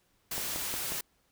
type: noise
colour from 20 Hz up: white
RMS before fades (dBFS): -35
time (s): 0.31-1.01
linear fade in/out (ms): 5
type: click train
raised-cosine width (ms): 1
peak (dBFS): -24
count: 4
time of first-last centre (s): 0.38-0.921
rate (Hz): 5.55
effects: pink hiss -71 dBFS RMS until 1.31 s